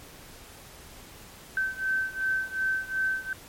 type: beating tone pair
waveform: sine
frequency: 1542 / 1544.7 Hz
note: G6 / G6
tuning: -29 / -26 cents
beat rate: 2.7 Hz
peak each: -28 / -30 dBFS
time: 1.57-3.33 s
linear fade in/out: 2 ms
effects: pink hiss -48 dBFS RMS until 3.48 s + MP3 64 kbps